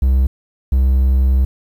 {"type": "tone pair in turn", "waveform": "triangle", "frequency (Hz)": [65.41, 65.41], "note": ["C2", "C2"], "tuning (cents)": [0, 0], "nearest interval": "unison", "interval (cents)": 0, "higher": "neither", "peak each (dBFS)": -8, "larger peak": "neither", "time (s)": [[0.02, 0.27], [0.72, 1.45]], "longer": "second", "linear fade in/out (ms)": 5, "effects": ["8-bit"]}